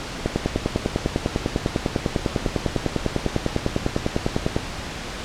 click train, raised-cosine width 2 ms, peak -6 dBFS, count 44, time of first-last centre 0.26-4.564 s, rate 9.99 Hz, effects pink hiss -31 dBFS RMS until 5.24 s + low-pass 6000 Hz 12 dB/octave

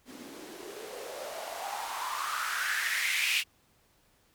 blue noise with band-pass filter sweep, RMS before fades -34 dBFS, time 0.05-3.44 s, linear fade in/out 50 ms, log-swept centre 240 to 2700 Hz, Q 5, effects pink hiss -67 dBFS RMS until 4.34 s

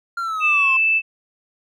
triangle linear sweep, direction down, 1396.9 to 1040 Hz, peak -20 dBFS, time 0.17-0.77 s, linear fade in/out 5 ms
sine tone, 2637 Hz, E7, in tune, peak -14 dBFS, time 0.4-1.02 s, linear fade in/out 50 ms
effects none

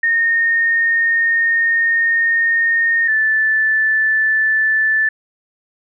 sine tone pair in turn, 1840 / 1754.4 Hz, A#6 / A6, -23 / -6 cents, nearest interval minor second, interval 83 cents, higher first, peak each -12 dBFS, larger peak neither, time 0.03-3.08 / 3.08-5.09 s, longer first, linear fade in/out 5 ms, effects none

